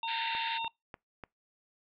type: harmonic tone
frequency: 914 Hz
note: A#5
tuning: 34 cents flat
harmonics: 1 / 3 / 4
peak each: -34 / -39 / -40 dBFS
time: 0.03-0.68 s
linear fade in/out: 2 ms
type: band-pass noise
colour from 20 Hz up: pink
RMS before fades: -39 dBFS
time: 0.07-0.59 s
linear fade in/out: 20 ms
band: 1500 to 4200 Hz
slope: 96 dB/octave
type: click train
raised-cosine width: 0.5 ms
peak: -28 dBFS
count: 4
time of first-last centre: 0.35-1.238 s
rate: 3.38 Hz
effects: noise-tail reverb RT60 0.2 s tail -25 dB re dry